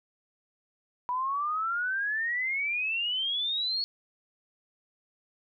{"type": "exponential sweep", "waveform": "sine", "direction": "up", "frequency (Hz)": [976, 4400], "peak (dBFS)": -27, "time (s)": [1.09, 3.84], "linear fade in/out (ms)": 0, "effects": []}